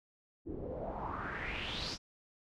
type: noise with low-pass filter sweep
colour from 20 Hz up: pink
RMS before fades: -40 dBFS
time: 0.45-1.98 s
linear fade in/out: 50 ms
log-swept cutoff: 310 to 5600 Hz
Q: 4.8
effects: none